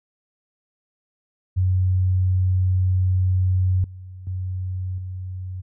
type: tone with level steps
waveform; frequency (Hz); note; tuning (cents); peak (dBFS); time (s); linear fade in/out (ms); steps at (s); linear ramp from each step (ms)
sine; 92.5; F#2; 0; -16 / -35 / -24 / -28; 1.56-5.62; 20; 3.84 / 4.27 / 4.98; 2
effects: none